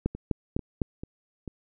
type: two click trains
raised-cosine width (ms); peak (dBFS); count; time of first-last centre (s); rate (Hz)
3; -12 / -23; 4 / 4; 0.06-0.818 / 0.15-1.477; 3.96 / 2.26
effects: none